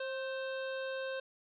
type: harmonic tone with a mistuned harmonic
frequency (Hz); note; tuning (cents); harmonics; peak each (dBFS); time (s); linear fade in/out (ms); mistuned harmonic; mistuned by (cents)
530; C5; +22; 1 / 2 / 3 / 5 / 6 / 7 / 8; -37 / -50 / -43 / -50 / -56 / -54 / -58; 0-1.2; 5; 3; -38
effects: none